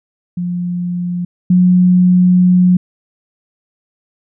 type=tone pair in turn; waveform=sine; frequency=176.6 / 180.73 Hz; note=F3 / F#3; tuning=+20 / -40 cents; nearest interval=unison; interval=40 cents; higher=second; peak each=-16 / -6 dBFS; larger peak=second; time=0.37-1.25 / 1.5-2.77 s; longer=second; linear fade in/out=5 ms; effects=none